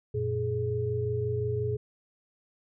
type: tone cluster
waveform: sine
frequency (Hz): 92.9 / 118.6 / 421.4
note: F#2 / A#2 / G#4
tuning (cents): +7 / +30 / +25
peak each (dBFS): -35 / -30 / -30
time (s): 0.14-1.77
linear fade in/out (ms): 10
effects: none